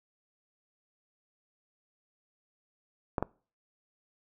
clicks, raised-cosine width 1 ms, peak -14 dBFS, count 2, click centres 3.182 / 3.226 s, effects noise-tail reverb RT60 0.4 s tail -24 dB re dry

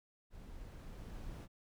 brown noise with level ramp, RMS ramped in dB -52 to -45 dBFS, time 0.3-1.48 s, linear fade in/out 50 ms, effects none

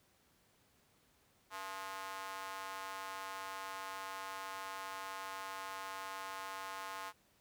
square tone with high-pass filter, 96.2 Hz, G2, 32 cents flat, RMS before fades -45 dBFS, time 1.5-7.13 s, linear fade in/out 50 ms, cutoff 1000 Hz, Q 2.3, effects pink hiss -71 dBFS RMS until 7.4 s + high-pass 60 Hz 12 dB/octave

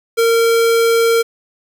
square tone, 459.8 Hz, A#4, 24 cents flat, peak -11 dBFS, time 0.17-1.23 s, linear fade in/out 20 ms, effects 7-bit

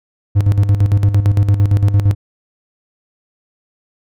triangle tone with tremolo, 100.9 Hz, G#2, 49 cents flat, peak -5 dBFS, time 0.35-2.15 s, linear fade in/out 20 ms, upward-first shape square, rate 8.8 Hz, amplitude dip 65%, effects none

